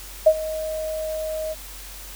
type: tone with ADSR envelope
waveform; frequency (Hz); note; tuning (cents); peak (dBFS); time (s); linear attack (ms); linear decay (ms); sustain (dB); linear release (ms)
sine; 628; D#5; +16; -7; 0.26-1.55; 10; 61; -18; 32
effects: added 46 Hz sine -40 dBFS peak until 2.15 s + white hiss -40 dBFS RMS until 2.15 s